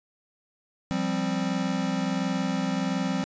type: chord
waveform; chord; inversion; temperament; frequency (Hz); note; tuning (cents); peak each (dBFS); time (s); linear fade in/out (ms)
square; F suspended second; none; equal; 174.61 / 196 / 261.6; F3 / G3 / C4; 0 / 0 / 0; -31 / -30 / -30; 0.91-3.24; 0
effects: resampled to 16000 Hz